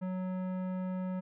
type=tone with tanh clipping; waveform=sine; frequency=185 Hz; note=F#3; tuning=in tune; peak=-35 dBFS; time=0.01-1.21 s; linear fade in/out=20 ms; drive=15 dB; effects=none